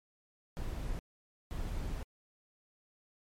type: noise bursts at uneven times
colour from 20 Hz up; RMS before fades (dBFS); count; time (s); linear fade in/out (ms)
brown; -37; 2; 0.57-0.99 / 1.51-2.03; 0
effects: MP3 64 kbps